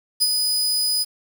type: tone with ADSR envelope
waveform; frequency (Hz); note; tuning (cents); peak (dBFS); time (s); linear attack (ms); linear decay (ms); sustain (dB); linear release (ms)
sawtooth; 4978; D#8; 0; -11; 0.2-1.05; 23; 40; -5; 30
effects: 7-bit